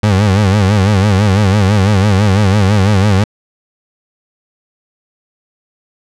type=tone with vibrato; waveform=30% pulse; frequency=100 Hz; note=G2; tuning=35 cents sharp; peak=-5 dBFS; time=0.03-3.24 s; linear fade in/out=5 ms; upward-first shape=sine; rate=6 Hz; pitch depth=120 cents each way; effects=low-pass 7000 Hz 12 dB/octave